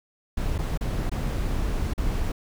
brown noise with dropouts, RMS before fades -26 dBFS, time 0.37-2.32 s, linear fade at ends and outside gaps 5 ms, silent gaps 0.581-0.587 / 0.776-0.809 / 1.096-1.115 / 1.936-1.978 s, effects none

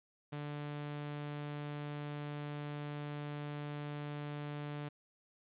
sawtooth tone, 146.83 Hz, D3, in tune, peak -36 dBFS, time 0.32-4.89 s, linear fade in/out 10 ms, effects resampled to 8000 Hz + 11-bit

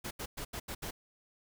pink noise bursts at uneven times, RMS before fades -40 dBFS, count 6, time 0.04-0.11 / 0.19-0.26 / 0.37-0.45 / 0.53-0.6 / 0.68-0.75 / 0.82-0.91 s, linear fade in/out 10 ms, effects none

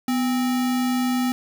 sine tone with sample-and-hold, 249.3 Hz, B3, 16 cents sharp, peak -19 dBFS, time 0.08-1.32 s, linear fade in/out 2 ms, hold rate 1050 Hz, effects none

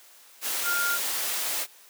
sine tone in noise, 1405 Hz, F6, 10 cents sharp, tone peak -25 dBFS, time 0.63-0.99 s, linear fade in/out 50 ms, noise white, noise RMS -29 dBFS, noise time 0.41-1.67 s, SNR +1 dB, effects white hiss -53 dBFS RMS until 1.89 s + high-pass 400 Hz 12 dB/octave

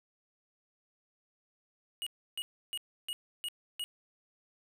square tone bursts, 2889 Hz, F#7, 42 cents flat, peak -35 dBFS, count 6, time 2.02-3.84 s, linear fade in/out 0 ms, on 45 ms, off 310 ms, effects none

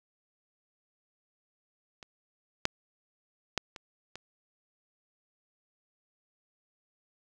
clicks, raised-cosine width 0.2 ms, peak -28 / -8 / -10 / -25 / -24 dBFS, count 5, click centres 2.028 / 2.654 / 3.577 / 3.762 / 4.156 s, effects none

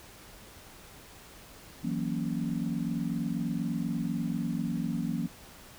sine chord, F# dominant seventh, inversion third, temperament equal, 164.81 / 185 / 233.1 / 277.2 Hz, E3 / F#3 / A#3 / C#4, 0 / 0 / 0 / 0 cents, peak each -34 / -35 / -33 / -36 dBFS, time 1.83-5.28 s, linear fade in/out 20 ms, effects pink hiss -51 dBFS RMS until 5.78 s

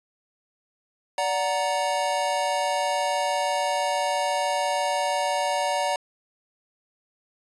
square chord, D augmented, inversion none, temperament equal with one note detuned, 580.6 / 740 / 932.3 Hz, D5 / F#5 / A#5, -20 / 0 / 0 cents, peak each -28 dBFS, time 1.18-5.96 s, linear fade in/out 2 ms, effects resampled to 24000 Hz

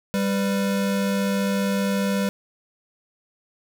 square tone pair together, 197.3 / 497.2 Hz, G3 / B4, +11 / +12 cents, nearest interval octave + major third, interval 1601 cents, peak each -22 / -29 dBFS, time 0.14-2.29 s, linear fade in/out 0 ms, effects none

